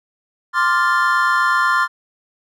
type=chord; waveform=triangle; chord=D minor seventh; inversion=third; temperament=equal; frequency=1046.5 / 1174.7 / 1396.9 / 1760 Hz; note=C6 / D6 / F6 / A6; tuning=0 / 0 / 0 / 0 cents; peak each=-16 / -20 / -16 / -19 dBFS; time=0.53-1.88 s; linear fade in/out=50 ms; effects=none